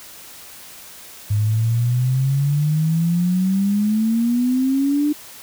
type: exponential sweep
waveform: sine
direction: up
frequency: 102.9 to 300.1 Hz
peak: -15 dBFS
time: 1.3-5.13 s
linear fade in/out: 10 ms
effects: white hiss -40 dBFS RMS until 5.42 s